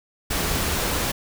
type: noise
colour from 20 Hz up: pink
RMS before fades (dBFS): -24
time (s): 0.3-1.12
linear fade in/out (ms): 10
effects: none